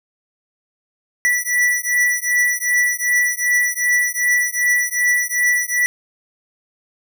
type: beating tone pair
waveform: square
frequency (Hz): 1958 / 1960.6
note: B6 / B6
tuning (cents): -15 / -13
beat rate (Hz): 2.6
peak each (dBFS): -19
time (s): 1.25-5.86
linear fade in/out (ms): 0
effects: none